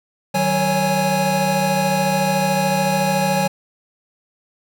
square tone cluster, 155 / 188.6 / 552 / 830 Hz, D#3 / F#3 / C#5 / G#5, -6 / +33 / -7 / -1 cents, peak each -26 / -22 / -23 / -21 dBFS, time 0.34-3.48 s, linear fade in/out 10 ms, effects none

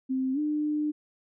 sine tone with pitch glide, 261.6 to 300.5 Hz, C4 to D4, 0 to +40 cents, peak -25 dBFS, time 0.09-0.92 s, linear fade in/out 20 ms, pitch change +240 cents, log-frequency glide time 0.33-0.39 s, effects none

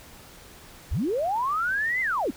sine linear two-way sweep, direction up then down, 38.89 to 2091 to 193.8 Hz, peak -23 dBFS, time 0.91-2.31 s, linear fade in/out 10 ms, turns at 2.01 s, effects pink hiss -48 dBFS RMS until 2.36 s

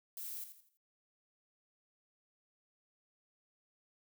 violet noise with echo, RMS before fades -44 dBFS, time 0.17-0.44 s, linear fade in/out 2 ms, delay 83 ms, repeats 4, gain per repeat -9 dB, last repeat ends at 0.772 s, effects none

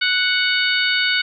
harmonic tone, 740 Hz, F#5, in tune, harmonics 2 / 3 / 4 / 5 / 6, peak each -20 / -22 / -23 / -24 / -25 dBFS, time 0.01-1.22 s, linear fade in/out 10 ms, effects none

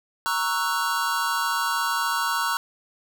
square chord, F# dominant seventh, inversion first, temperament equal with one note detuned, 932.3 / 1108.7 / 1326.9 / 1480 Hz, A#5 / C#6 / E6 / F#6, 0 / 0 / +11 / 0 cents, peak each -29 dBFS, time 0.26-2.57 s, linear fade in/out 0 ms, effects none

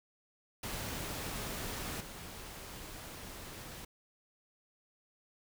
pink noise with level steps, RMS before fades -40 / -47 dBFS, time 0.63-3.85 s, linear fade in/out 5 ms, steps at 2 s, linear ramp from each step 10 ms, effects none

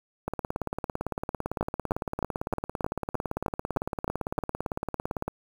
two click trains, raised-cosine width 1 ms, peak -12 / -15 dBFS, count 10 / 90, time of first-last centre 1.61-4.388 / 0.28-5.28 s, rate 3.24 / 17.8 Hz, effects 7-bit

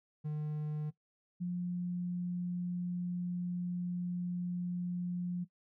triangle / sine tone pair in turn, 151.4 / 177.31 Hz, D#3 / F3, -47 / +27 cents, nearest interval minor third, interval 274 cents, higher second, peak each -32 / -33 dBFS, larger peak first, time 0.24-0.91 / 1.4-5.45 s, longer second, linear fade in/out 20 ms, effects noise-tail reverb RT60 0.1 s tail -18 dB re dry

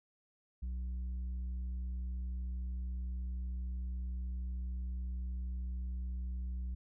triangle tone with tanh clipping, 61.9 Hz, B1, 5 cents sharp, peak -37 dBFS, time 0.62-6.75 s, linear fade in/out 10 ms, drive 9 dB, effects none

